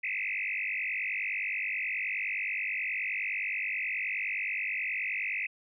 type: tone with frequency modulation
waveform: sine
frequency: 2300 Hz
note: D7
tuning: 37 cents flat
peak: -30 dBFS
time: 0.03-5.47 s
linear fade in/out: 10 ms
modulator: 49.5 Hz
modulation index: 6.6
effects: none